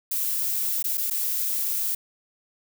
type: noise with dropouts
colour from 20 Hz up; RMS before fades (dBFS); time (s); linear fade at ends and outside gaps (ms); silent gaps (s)
violet; -26; 0.11-1.95; 5; 0.827-0.841 / 0.974-0.978 / 1.101-1.108
effects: none